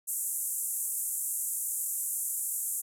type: band-pass noise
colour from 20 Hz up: white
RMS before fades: -33 dBFS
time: 0.07-2.82 s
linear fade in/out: 20 ms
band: 7400 to 13000 Hz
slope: 48 dB/octave
effects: none